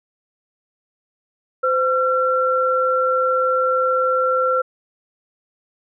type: tone pair together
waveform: sine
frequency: 514 / 1359.2 Hz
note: C5 / F6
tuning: -31 / -47 cents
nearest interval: octave + perfect fourth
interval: 1684 cents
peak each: -18 dBFS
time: 1.63-4.62 s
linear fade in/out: 10 ms
effects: none